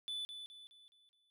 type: tone with echo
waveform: triangle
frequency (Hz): 3486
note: A7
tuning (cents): -17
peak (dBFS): -37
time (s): 0.08-0.25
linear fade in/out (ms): 0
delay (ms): 210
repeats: 5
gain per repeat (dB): -7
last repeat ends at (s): 1.3
effects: none